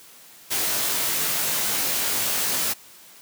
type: noise with comb filter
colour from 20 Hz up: white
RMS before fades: -24 dBFS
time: 0.5-2.74 s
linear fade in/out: 20 ms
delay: 19 ms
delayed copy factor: +0.65
effects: white hiss -48 dBFS RMS until 3.21 s + high-pass 100 Hz 12 dB/octave